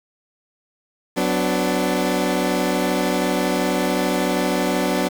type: chord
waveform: 20% pulse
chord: B minor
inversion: second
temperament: equal with one note detuned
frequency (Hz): 185 / 251 / 293.7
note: F#3 / B3 / D4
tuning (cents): 0 / +28 / 0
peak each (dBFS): -18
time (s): 1.16-5.09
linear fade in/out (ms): 20
effects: 7-bit